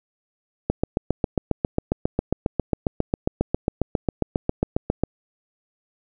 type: click train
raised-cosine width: 2 ms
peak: -6 dBFS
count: 33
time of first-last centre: 0.7-5.036 s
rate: 7.38 Hz
effects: none